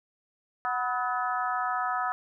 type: harmonic tone with a mistuned harmonic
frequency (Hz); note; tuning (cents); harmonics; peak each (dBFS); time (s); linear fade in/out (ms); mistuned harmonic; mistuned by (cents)
246.9; B3; 0; 3 / 4 / 5 / 6 / 7; -31 / -34 / -30 / -37 / -38; 0.65-2.12; 0; 5; +54
effects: none